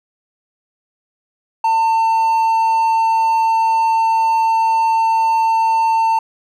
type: tone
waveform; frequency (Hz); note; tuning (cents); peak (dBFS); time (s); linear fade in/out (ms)
triangle; 899; A5; +37; -10; 1.64-6.19; 5
effects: none